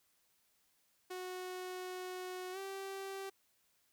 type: tone with pitch glide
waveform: sawtooth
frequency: 367 to 388.8 Hz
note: F#4 to G4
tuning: -14 to -14 cents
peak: -38 dBFS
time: 1.1-3.3 s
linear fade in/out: 10 ms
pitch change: +100 cents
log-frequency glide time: 2.52-2.58 s
effects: white hiss -75 dBFS RMS until 3.92 s